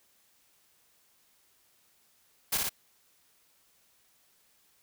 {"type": "noise with echo", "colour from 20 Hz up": "white", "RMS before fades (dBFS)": -28, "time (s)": [2.52, 2.58], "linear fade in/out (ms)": 10, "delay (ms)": 57, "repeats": 2, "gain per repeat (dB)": -2, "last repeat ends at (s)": 2.694, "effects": ["white hiss -67 dBFS RMS until 4.82 s"]}